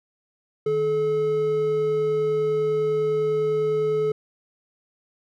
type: tone pair together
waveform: triangle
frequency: 153.31 / 430 Hz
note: D#3 / A4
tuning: -25 / -40 cents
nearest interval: octave + tritone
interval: 1785 cents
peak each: -30 / -18 dBFS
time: 0.66-4.12 s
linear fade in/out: 5 ms
effects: none